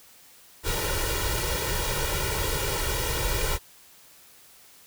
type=noise with comb filter; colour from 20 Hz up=pink; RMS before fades=-27 dBFS; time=0.63-3.59 s; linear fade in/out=50 ms; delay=2.1 ms; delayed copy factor=+0.95; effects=white hiss -53 dBFS RMS until 4.86 s